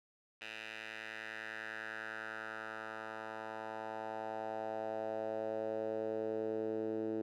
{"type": "tone with band-pass filter sweep", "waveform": "10% pulse", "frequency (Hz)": 110, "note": "A2", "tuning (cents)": 0, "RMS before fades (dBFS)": -41, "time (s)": [0.41, 7.22], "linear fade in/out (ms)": 5, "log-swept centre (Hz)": [2500, 360], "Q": 2.9, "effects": []}